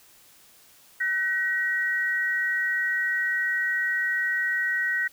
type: tone pair together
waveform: sine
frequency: 1514.3 / 1900 Hz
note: F#6 / A#6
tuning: +40 / +33 cents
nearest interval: major third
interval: 393 cents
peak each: -28 / -24 dBFS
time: 1-5.08 s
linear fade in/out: 10 ms
effects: white hiss -55 dBFS RMS until 5.12 s